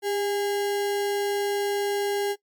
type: tone with sample-and-hold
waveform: sine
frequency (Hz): 402.6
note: G4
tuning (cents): +46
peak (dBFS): -23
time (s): 0.02-2.36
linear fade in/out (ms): 50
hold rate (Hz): 1225
effects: noise-tail reverb RT60 0.1 s tail -20 dB re dry + MP3 96 kbps